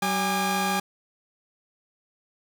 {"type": "tone cluster", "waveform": "sawtooth", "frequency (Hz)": [190.5, 816, 1195], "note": ["G3", "G#5", "D6"], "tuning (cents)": [-49, -31, 30], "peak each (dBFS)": [-24, -22, -27], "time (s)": [0.02, 0.8], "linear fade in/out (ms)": 5, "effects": []}